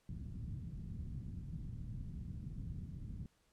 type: low-pass noise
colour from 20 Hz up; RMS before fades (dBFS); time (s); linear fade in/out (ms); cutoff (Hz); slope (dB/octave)
white; -45; 0.09-3.26; 2; 170; 24
effects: pink hiss -75 dBFS RMS until 3.52 s + low-pass 11000 Hz 12 dB/octave